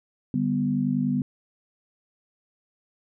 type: chord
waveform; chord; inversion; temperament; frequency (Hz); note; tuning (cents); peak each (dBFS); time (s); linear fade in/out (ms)
sine; G major; second; equal; 146.83 / 196 / 246.9; D3 / G3 / B3; 0 / 0 / 0; -28 / -27 / -24; 0.34-1.22; 2
effects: none